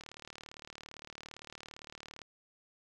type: click train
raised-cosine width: 0.2 ms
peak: -29 dBFS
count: 84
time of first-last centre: 0.01-2.217 s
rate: 37.6 Hz
effects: 11-bit